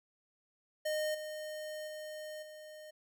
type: tone with level steps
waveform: square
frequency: 614 Hz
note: D#5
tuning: 23 cents flat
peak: -33 / -41 / -43 / -49 dBFS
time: 0.85-2.91 s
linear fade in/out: 10 ms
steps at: 1.14 / 1.87 / 2.42 s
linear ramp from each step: 10 ms
effects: none